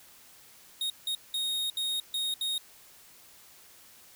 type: tone bursts at uneven times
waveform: 45% pulse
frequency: 3729 Hz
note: A#7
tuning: in tune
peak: -29 dBFS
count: 6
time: 0.81-0.9 / 1.07-1.15 / 1.34-1.7 / 1.77-2 / 2.14-2.34 / 2.41-2.58 s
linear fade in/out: 2 ms
effects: white hiss -55 dBFS RMS until 4.15 s